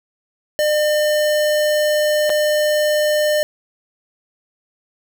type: tone with dropouts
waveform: square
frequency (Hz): 603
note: D5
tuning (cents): +46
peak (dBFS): -15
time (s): 0.59-3.43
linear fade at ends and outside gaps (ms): 0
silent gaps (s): 2.295-2.301
effects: none